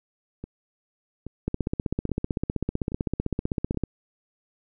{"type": "two click trains", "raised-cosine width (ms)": 3, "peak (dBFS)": [-22, -12], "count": [5, 38], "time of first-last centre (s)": [[0.44, 3.746], [1.48, 3.837]], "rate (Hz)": [1.21, 15.7], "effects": []}